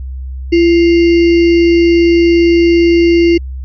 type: tone with sample-and-hold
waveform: sine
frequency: 339.7 Hz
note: F4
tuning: 48 cents flat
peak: -5 dBFS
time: 0.52-3.38 s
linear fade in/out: 10 ms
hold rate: 2450 Hz
effects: added 65 Hz sine -20 dBFS peak until 3.64 s + resampled to 11025 Hz